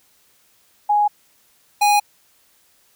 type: tone pair in turn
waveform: sine / square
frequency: 830.6 / 824.9 Hz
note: G#5 / G#5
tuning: 0 / -12 cents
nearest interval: unison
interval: 12 cents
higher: first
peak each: -13 / -13 dBFS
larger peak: neither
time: 0.89-1.08 / 1.81-2 s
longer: neither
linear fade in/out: 10 ms
effects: white hiss -58 dBFS RMS until 2.95 s